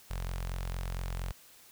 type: tone with notch filter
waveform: sawtooth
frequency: 44.32 Hz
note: F1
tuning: 26 cents sharp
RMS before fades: -36 dBFS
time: 0.1-1.32 s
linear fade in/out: 10 ms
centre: 290 Hz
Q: 0.66
effects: white hiss -57 dBFS RMS until 1.71 s